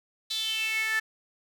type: tone with high-pass filter sweep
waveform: sawtooth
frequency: 440 Hz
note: A4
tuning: in tune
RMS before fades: -29 dBFS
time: 0.3-1 s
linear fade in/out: 10 ms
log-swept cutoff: 3900 to 1700 Hz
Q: 7.4
effects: none